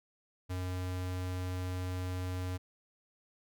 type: tone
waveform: square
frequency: 91.4 Hz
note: F#2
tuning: 21 cents flat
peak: -35 dBFS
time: 0.49-2.58 s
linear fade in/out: 20 ms
effects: none